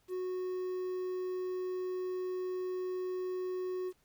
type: tone with quantisation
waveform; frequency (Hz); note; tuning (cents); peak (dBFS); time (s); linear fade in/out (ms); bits
triangle; 367.5; F#4; -12; -32; 0.08-3.93; 50; 10
effects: pink hiss -72 dBFS RMS until 4.04 s